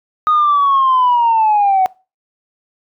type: linear sweep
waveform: sine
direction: down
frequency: 1244.5 to 740 Hz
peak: -8 dBFS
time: 0.27-1.86 s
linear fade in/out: 0 ms
effects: noise-tail reverb RT60 0.3 s tail -23 dB re dry + tanh soft clip ceiling -6 dBFS